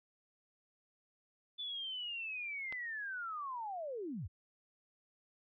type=linear sweep; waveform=sine; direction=down; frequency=3502 to 62.8 Hz; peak=-39 dBFS; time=1.58-4.28 s; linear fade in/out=20 ms
type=click; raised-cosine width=0.3 ms; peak=-29 dBFS; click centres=2.725 s
effects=none